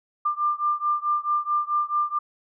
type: beating tone pair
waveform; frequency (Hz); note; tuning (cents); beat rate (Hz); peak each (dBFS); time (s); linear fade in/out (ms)
sine; 1191 / 1195.6; D6 / D6; +24 / +31; 4.6; -24 / -25; 0.25-2.19; 10
effects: none